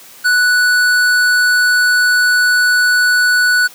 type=tone with tanh clipping; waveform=sine; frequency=1480 Hz; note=F#6; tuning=in tune; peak=-11 dBFS; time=0.24-3.68 s; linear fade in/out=20 ms; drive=16 dB; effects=white hiss -39 dBFS RMS until 3.74 s + high-pass 150 Hz 12 dB/octave